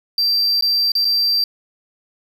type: tone with dropouts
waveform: triangle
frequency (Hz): 4699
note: D8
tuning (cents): 0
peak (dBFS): -13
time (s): 0.18-1.44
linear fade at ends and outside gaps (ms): 2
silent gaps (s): 0.61-0.623 / 0.919-0.952 / 1.047-1.051
effects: none